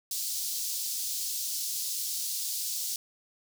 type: high-pass noise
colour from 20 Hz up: pink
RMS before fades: -33 dBFS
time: 0.11-2.96 s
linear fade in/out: 2 ms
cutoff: 4500 Hz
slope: 24 dB/octave
effects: none